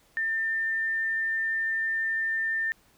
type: tone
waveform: sine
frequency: 1797 Hz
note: A6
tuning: 36 cents sharp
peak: -25 dBFS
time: 0.17-2.72 s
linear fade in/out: 0 ms
effects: pink hiss -62 dBFS RMS until 2.97 s